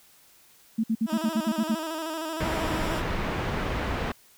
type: tone bursts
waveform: sine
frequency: 223.5 Hz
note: A3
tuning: 27 cents sharp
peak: -21 dBFS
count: 9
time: 0.78-1.75 s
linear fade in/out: 10 ms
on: 58 ms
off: 56 ms
type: tone with vibrato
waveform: 15% pulse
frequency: 319.5 Hz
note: D#4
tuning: 46 cents sharp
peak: -24 dBFS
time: 1.06-3.03 s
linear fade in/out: 50 ms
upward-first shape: square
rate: 13 Hz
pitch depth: 46 cents each way
type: low-pass noise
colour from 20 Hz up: pink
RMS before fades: -29 dBFS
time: 2.4-4.12 s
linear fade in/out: 5 ms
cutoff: 2300 Hz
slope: 12 dB/octave
effects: white hiss -57 dBFS RMS until 4.37 s